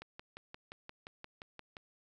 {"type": "click train", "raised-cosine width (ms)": 0.3, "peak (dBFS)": -30, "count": 11, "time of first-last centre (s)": [0.02, 1.768], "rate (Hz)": 5.72, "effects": []}